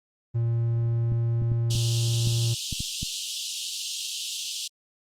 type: tone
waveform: triangle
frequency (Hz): 116.54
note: A#2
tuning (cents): 0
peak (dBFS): -20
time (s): 0.34-2.55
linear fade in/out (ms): 20
type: clicks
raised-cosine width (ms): 5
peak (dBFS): -19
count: 8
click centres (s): 1.121 / 1.42 / 1.518 / 1.753 / 2.273 / 2.727 / 2.805 / 3.03
type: high-pass noise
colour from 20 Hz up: pink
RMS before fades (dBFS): -30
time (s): 1.7-4.68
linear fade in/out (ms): 10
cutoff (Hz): 2800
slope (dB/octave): 96
effects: low-pass 8000 Hz 12 dB/octave + Opus 32 kbps